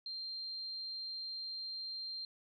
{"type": "tone", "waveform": "sine", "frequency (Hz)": 4173, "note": "C8", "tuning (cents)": -5, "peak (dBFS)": -40, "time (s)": [0.06, 2.25], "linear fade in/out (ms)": 2, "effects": []}